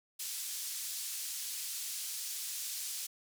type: band-pass noise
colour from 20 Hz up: pink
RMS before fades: -40 dBFS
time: 0.19-3.07 s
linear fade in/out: 10 ms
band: 5300 to 15000 Hz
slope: 12 dB/octave
effects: none